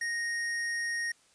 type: tone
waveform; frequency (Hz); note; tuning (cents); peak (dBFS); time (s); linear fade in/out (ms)
square; 1864.7; A#6; 0; -31; 0.01-1.12; 5
effects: white hiss -64 dBFS RMS until 1.34 s + resampled to 22050 Hz